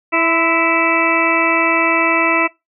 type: harmonic tone with a mistuned harmonic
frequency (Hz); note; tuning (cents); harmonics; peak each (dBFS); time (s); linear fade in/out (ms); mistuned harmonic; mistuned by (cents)
329.6; E4; 0; 1 / 2 / 3 / 4 / 6 / 7 / 8; -20 / -20 / -20 / -20 / -20 / -20 / -20; 0.12-2.48; 20; 3; +35
effects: noise-tail reverb RT60 0.2 s tail -22 dB re dry